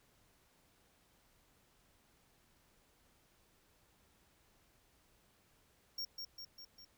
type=tone with echo; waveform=square; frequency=5540 Hz; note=F8; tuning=15 cents flat; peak=-39 dBFS; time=5.98-6.05 s; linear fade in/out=5 ms; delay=200 ms; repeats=4; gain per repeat=-4 dB; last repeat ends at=6.85 s; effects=pink hiss -71 dBFS RMS until 6.97 s